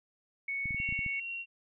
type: tone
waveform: sine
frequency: 2217 Hz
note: C#7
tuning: in tune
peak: -32 dBFS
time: 0.48-1.2 s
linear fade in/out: 5 ms
type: clicks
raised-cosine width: 5 ms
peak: -29 dBFS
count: 8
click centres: 0.657 / 0.708 / 0.746 / 0.801 / 0.89 / 0.925 / 0.991 / 1.063 s
type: tone with tremolo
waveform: sine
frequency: 2745 Hz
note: F7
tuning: 31 cents flat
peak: -35 dBFS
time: 0.76-1.46 s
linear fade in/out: 50 ms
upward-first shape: triangle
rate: 2.2 Hz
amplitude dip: 45%
effects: none